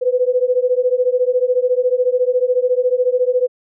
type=beating tone pair; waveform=sine; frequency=493.9 / 507.9 Hz; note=B4 / B4; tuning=0 / +48 cents; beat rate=14 Hz; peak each=-16 dBFS; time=0.01-3.48 s; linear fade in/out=20 ms; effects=none